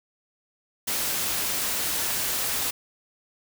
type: noise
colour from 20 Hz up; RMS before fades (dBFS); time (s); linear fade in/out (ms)
white; -27; 0.87-2.71; 10
effects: none